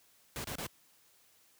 pink noise bursts, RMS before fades -39 dBFS, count 3, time 0.36-0.666 s, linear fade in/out 0 ms, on 82 ms, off 30 ms, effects white hiss -66 dBFS RMS until 1.59 s + high-pass 60 Hz 12 dB/octave

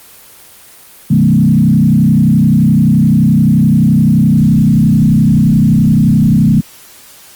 sine tone with frequency modulation, 186.2 Hz, F#3, 11 cents sharp, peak -5 dBFS, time 1.1-6.61 s, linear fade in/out 10 ms, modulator 31.6 Hz, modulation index 1.8, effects white hiss -38 dBFS RMS until 7.35 s + Opus 24 kbps

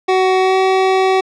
25% pulse tone with pitch glide, 374.6 to 379 Hz, F#4 to F#4, +21 to +42 cents, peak -7 dBFS, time 0.08-1.21 s, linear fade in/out 10 ms, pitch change +21 cents, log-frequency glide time 0.4-0.56 s, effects low-pass 4000 Hz 12 dB/octave

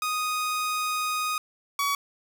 sawtooth tone pair in turn, 1244.5 / 1131.2 Hz, D#6 / C#6, 0 / +35 cents, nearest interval major second, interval 165 cents, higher first, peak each -22 / -20 dBFS, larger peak second, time 0.02-1.38 / 1.79-1.95 s, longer first, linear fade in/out 2 ms, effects 9-bit

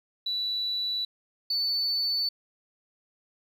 sine tone pair in turn, 3951 / 4493 Hz, B7 / C#8, 0 / +23 cents, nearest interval major second, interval 223 cents, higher second, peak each -26 / -23 dBFS, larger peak second, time 0.26-1.05 / 1.5-2.29 s, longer neither, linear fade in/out 5 ms, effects tanh soft clip ceiling -22 dBFS + 10-bit

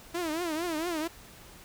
sawtooth tone with vibrato, 329.6 Hz, E4, in tune, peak -26 dBFS, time 0.14-1.08 s, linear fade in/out 10 ms, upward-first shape triangle, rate 4.4 Hz, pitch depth 170 cents each way, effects pink hiss -51 dBFS RMS until 1.64 s

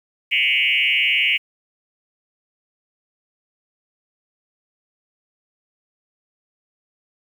sine tone with frequency modulation, 2540 Hz, D#7, 35 cents sharp, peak -15 dBFS, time 0.31-1.38 s, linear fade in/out 20 ms, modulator 137 Hz, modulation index 3.2, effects 8-bit

